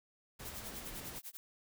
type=noise; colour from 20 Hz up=pink; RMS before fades=-48 dBFS; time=0.39-1.19 s; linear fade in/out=10 ms
type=noise with tremolo; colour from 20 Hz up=blue; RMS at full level=-45 dBFS; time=0.45-1.37 s; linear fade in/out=0 ms; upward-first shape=sine; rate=10 Hz; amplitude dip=100%
effects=none